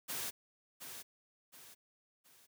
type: noise with echo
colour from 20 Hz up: white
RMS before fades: -40 dBFS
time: 0.08-0.31 s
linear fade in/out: 20 ms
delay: 720 ms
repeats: 3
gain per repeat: -8 dB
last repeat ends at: 2.47 s
effects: high-pass 80 Hz 12 dB/octave